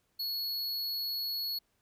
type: tone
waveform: square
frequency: 4362 Hz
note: C#8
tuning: 29 cents flat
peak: -33 dBFS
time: 0.19-1.59 s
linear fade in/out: 10 ms
effects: pink hiss -75 dBFS RMS until 1.81 s